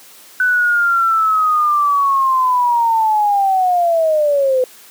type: linear sweep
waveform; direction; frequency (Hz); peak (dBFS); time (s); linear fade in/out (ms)
sine; down; 1506 to 501; -11; 0.4-4.64; 2
effects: white hiss -42 dBFS RMS until 4.9 s + high-pass 200 Hz 12 dB/octave